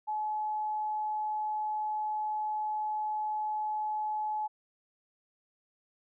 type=tone; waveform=sine; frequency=854 Hz; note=G#5; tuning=48 cents sharp; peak=-30 dBFS; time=0.07-4.48 s; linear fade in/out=20 ms; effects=none